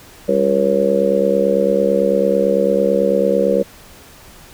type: harmonic tone with a mistuned harmonic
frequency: 69 Hz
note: C#2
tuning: 7 cents flat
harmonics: 3 / 4 / 5 / 6 / 7 / 8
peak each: -20 / -27 / -23 / -23 / -16 / -17 dBFS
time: 0.28-3.63 s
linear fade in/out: 10 ms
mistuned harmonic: 3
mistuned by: -86 cents
effects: pink hiss -42 dBFS RMS until 4.53 s